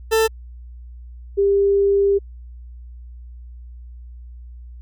40% pulse / sine tone pair in turn, 444.3 / 398.5 Hz, A4 / G4, +17 / +28 cents, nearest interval major second, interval 189 cents, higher first, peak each -13 dBFS, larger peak neither, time 0.11-0.28 / 1.37-2.19 s, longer second, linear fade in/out 20 ms, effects added 60 Hz sine -35 dBFS peak until 4.81 s

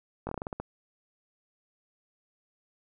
slowing click train, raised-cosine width 1 ms, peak -20 dBFS, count 9, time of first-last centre 0.27-0.6 s, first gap 20 ms, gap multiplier 1.2, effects none

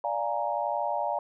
sine chord, Bb dominant seventh, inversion first, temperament equal, 587.3 / 698.5 / 830.6 / 932.3 Hz, D5 / F5 / Ab5 / Bb5, 0 / 0 / 0 / 0 cents, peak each -32 dBFS, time 0.04-1.19 s, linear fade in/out 2 ms, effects none

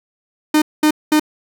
45% pulse tone bursts, 305.1 Hz, D#4, 34 cents flat, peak -10 dBFS, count 3, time 0.54-1.197 s, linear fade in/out 5 ms, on 79 ms, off 210 ms, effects none

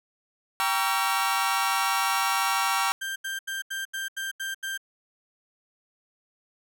sawtooth chord, G diminished seventh, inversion none, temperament just, 784 / 940.8 / 1128.9 / 1354.7 Hz, G5 / Bb5 / Db6 / Fb6, 0 / +16 / +31 / +47 cents, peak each -25 dBFS, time 0.6-2.92 s, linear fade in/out 0 ms
35% pulse tone bursts, 1579 Hz, G6, 12 cents sharp, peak -28 dBFS, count 8, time 3.01-4.777 s, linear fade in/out 10 ms, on 150 ms, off 81 ms
effects none

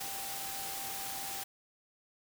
sine tone in noise, 784 Hz, G5, in tune, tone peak -45 dBFS, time 0-1.44 s, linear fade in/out 10 ms, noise white, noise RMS -40 dBFS, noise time 0-1.44 s, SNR -8 dB, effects none

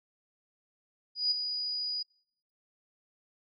sine tone with ADSR envelope, 4917 Hz, D#8, 21 cents flat, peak -23 dBFS, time 1.15-2.03 s, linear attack 160 ms, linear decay 17 ms, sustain -8 dB, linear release 10 ms, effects noise-tail reverb RT60 0.7 s tail -26 dB re dry

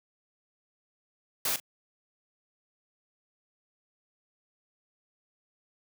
white noise with echo, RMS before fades -29 dBFS, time 1.45-1.56 s, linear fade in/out 2 ms, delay 40 ms, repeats 1, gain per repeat -15 dB, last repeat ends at 1.6 s, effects high-pass 150 Hz 12 dB/octave

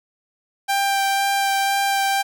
sawtooth tone with vibrato, 789 Hz, G5, 11 cents sharp, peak -14 dBFS, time 0.68-2.23 s, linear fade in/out 20 ms, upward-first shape sine, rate 2 Hz, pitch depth 9 cents each way, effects none

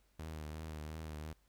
sawtooth tone with vibrato, 77.78 Hz, D#2, in tune, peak -39 dBFS, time 0.19-1.33 s, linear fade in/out 5 ms, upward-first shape triangle, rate 2.8 Hz, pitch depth 51 cents each way, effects added 50 Hz sine -70 dBFS peak until 1.48 s + pink hiss -75 dBFS RMS until 1.48 s

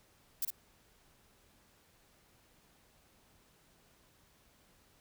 violet noise with echo, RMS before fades -33 dBFS, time 0.42-0.45 s, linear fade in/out 5 ms, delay 55 ms, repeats 1, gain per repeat -4 dB, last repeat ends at 0.505 s, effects pink hiss -67 dBFS RMS until 5 s

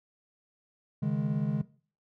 triangle chord, C# suspended second, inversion none, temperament equal with one note detuned, 138.59 / 155.56 / 208.4 Hz, C#3 / D#3 / G#3, 0 / 0 / +6 cents, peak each -29 dBFS, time 1.02-1.62 s, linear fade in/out 10 ms, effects noise-tail reverb RT60 0.4 s tail -18 dB re dry

